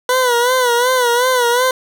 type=tone with vibrato; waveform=20% pulse; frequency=493.9 Hz; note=B4; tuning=in tune; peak=-7 dBFS; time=0.09-1.71 s; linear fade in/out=2 ms; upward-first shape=sine; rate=2.7 Hz; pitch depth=78 cents each way; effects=none